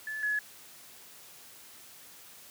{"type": "tone pair in turn", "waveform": "sine", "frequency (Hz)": [1731, 1698.3], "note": ["A6", "G#6"], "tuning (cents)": [-29, 38], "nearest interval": "unison", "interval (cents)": 33, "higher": "first", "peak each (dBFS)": [-34, -27], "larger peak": "second", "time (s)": [[0.07, 0.23], [0.23, 0.39]], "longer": "neither", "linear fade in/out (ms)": 2, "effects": ["white hiss -52 dBFS RMS until 2.5 s", "high-pass 80 Hz 12 dB/octave"]}